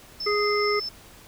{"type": "tone with tremolo", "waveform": "sine", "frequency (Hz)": 5274, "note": "E8", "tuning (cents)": 0, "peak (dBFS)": -28, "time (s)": [0.2, 0.89], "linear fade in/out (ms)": 5, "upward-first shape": "triangle", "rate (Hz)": 4.8, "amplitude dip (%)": 25}
{"type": "harmonic tone", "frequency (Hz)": 415.3, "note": "G#4", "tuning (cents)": 0, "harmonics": [1, 3, 5], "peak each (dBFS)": [-23, -27, -28], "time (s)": [0.26, 0.8], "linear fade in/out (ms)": 10}
{"effects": ["pink hiss -49 dBFS RMS until 1.27 s"]}